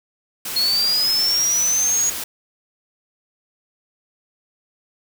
white noise, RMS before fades -28 dBFS, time 0.45-2.24 s, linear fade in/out 5 ms
sine linear sweep, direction up, 4286 to 6720 Hz, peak -16 dBFS, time 0.56-2.1 s, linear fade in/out 5 ms
effects none

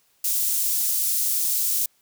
white high-pass noise, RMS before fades -23 dBFS, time 0.24-1.86 s, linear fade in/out 5 ms, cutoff 6800 Hz, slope 12 dB/octave, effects white hiss -64 dBFS RMS until 2.01 s

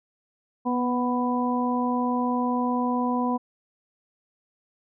harmonic tone with a mistuned harmonic, 247.9 Hz, B3, 7 cents sharp, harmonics 1 / 2 / 3 / 4, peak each -24 / -32 / -31 / -28 dBFS, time 0.65-3.38 s, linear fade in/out 20 ms, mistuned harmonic 1, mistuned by -17 cents, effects none

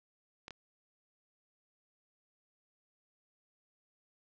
clicks, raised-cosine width 0.2 ms, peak -27 dBFS, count 2, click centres 0.481 / 0.507 s, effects low-pass 6000 Hz 12 dB/octave

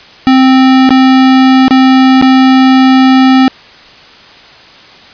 square tone with dropouts, 261.6 Hz, C4, in tune, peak -3 dBFS, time 0.27-3.48 s, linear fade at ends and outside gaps 0 ms, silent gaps 0.892-0.906 / 1.681-1.708 / 2.214-2.224 s, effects white hiss -35 dBFS RMS until 5.13 s + resampled to 11025 Hz

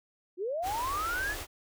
sine linear sweep, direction up, 335.9 to 1760 Hz, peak -30 dBFS, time 0.37-1.36 s, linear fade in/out 50 ms
pink band-stop noise, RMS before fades -39 dBFS, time 0.62-1.47 s, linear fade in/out 50 ms, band 110 to 290 Hz, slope 48 dB/octave
effects none

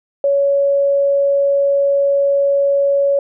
sine tone, 560 Hz, C#5, 18 cents sharp, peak -11 dBFS, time 0.24-3.19 s, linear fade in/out 2 ms, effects none

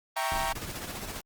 sawtooth chord, E diminished seventh, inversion none, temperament equal, 659.3 / 784 / 932.3 / 1108.7 Hz, E5 / G5 / Bb5 / Db6, 0 / 0 / 0 / 0 cents, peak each -31 / -28 / -28 / -31 dBFS, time 0.16-0.53 s, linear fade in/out 10 ms
brown noise with exponential decay, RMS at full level -32 dBFS, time 0.32-1.01 s, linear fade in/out 0 ms, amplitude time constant 150 ms
pink noise with tremolo, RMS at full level -36 dBFS, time 0.55-1.21 s, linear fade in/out 5 ms, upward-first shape sine, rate 15 Hz, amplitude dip 50%
effects Opus 24 kbps

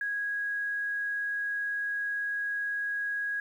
sine tone, 1653 Hz, G#6, 9 cents flat, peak -29 dBFS, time 0.01-3.4 s, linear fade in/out 2 ms, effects 10-bit

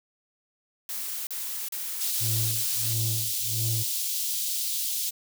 blue noise bursts, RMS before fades -33 dBFS, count 5, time 0.89-2.934 s, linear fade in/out 2 ms, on 380 ms, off 36 ms
white high-pass noise, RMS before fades -29 dBFS, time 2-5.11 s, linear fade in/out 20 ms, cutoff 3300 Hz, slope 24 dB/octave
triangle tone with tremolo, 112.8 Hz, A2, 44 cents sharp, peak -24 dBFS, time 2.2-3.84 s, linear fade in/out 20 ms, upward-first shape sine, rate 1.5 Hz, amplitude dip 100%
effects none

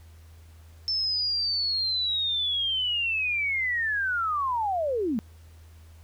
sine linear sweep, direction down, 5320 to 201.2 Hz, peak -24 dBFS, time 0.88-5.19 s, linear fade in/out 0 ms, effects added 81 Hz sine -47 dBFS peak until 6.03 s + pink hiss -60 dBFS RMS until 6.03 s

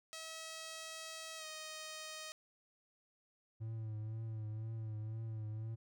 5% pulse tone with pitch glide, 643 to 624.7 Hz, E5 to D#5, -43 to +7 cents, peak -34 dBFS, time 0.13-2.32 s, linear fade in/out 0 ms, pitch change -50 cents, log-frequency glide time 1.37-1.45 s
triangle tone with vibrato, 110 Hz, A2, in tune, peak -38 dBFS, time 3.6-5.76 s, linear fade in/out 20 ms, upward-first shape triangle, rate 2 Hz, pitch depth 51 cents each way
effects none

